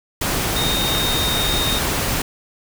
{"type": "tone in noise", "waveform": "sine", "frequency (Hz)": 3700, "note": "A#7", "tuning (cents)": -14, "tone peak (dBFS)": -21, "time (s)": [0.56, 1.79], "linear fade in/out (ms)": 5, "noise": "pink", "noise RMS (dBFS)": -21, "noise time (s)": [0.21, 2.22], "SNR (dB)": -3, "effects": []}